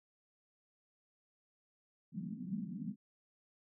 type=band-pass noise; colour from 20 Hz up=pink; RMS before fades=-42 dBFS; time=2.12-2.96 s; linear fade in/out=50 ms; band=170 to 230 Hz; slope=48 dB/octave; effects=none